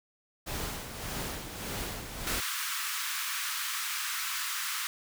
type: noise with tremolo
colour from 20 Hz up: pink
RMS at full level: -35 dBFS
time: 0.46-2.41 s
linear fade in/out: 20 ms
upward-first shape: sine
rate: 1.7 Hz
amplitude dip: 55%
type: high-pass noise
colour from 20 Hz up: pink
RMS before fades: -34 dBFS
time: 2.27-4.87 s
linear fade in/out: 0 ms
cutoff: 1100 Hz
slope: 48 dB/octave
effects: none